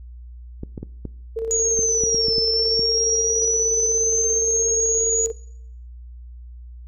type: clicks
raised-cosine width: 3 ms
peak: -17 dBFS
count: 10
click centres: 0.634 / 0.778 / 0.83 / 1.053 / 1.791 / 2.037 / 2.146 / 2.284 / 2.382 / 2.794 s
type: tone with tremolo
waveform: sine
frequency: 451.1 Hz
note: A4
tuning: 43 cents sharp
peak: -21 dBFS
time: 1.36-5.32 s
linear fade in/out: 10 ms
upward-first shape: square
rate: 17 Hz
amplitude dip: 35%
type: linear two-way sweep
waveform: sine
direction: down then up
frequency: 6830 to 5270 to 6830 Hz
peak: -18 dBFS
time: 1.51-5.26 s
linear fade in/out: 0 ms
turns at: 2.35 s
effects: noise-tail reverb RT60 0.7 s tail -21 dB re dry + added 60 Hz sine -36 dBFS peak until 6.87 s